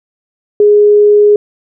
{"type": "tone", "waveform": "sine", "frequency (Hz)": 415.3, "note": "G#4", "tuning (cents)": 0, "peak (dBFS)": -3, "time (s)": [0.6, 1.36], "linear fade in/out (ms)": 2, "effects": []}